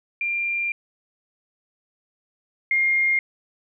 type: tone pair in turn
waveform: sine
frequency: 2385 / 2125 Hz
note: D7 / C7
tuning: +26 / +26 cents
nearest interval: major second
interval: 200 cents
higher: first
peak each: -22 / -17 dBFS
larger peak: second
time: 0.21-0.72 / 2.71-3.19 s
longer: first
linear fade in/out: 2 ms
effects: none